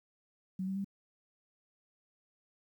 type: tone with pitch steps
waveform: sine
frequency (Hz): 187.7 / 192.31 / 197.03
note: F#3 / G3 / G3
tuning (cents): +25 / -33 / +9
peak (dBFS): -33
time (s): 0.59-0.845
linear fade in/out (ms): 5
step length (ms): 85
effects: 11-bit